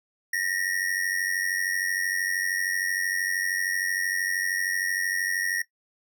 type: ring-modulated tone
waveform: square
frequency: 1870 Hz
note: A#6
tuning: 5 cents sharp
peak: -23 dBFS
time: 0.33-5.62 s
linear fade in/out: 5 ms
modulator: 46.5 Hz
effects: noise-tail reverb RT60 0.1 s tail -17 dB re dry